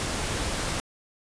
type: noise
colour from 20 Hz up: pink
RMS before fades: -29 dBFS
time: 0-0.8 s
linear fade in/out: 0 ms
effects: resampled to 22050 Hz